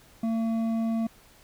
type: tone with hard clipping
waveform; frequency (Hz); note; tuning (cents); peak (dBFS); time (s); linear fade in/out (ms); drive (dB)
sine; 226.1; A3; +47; -26; 0.23-1.07; 5; 7
effects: pink hiss -56 dBFS RMS until 1.43 s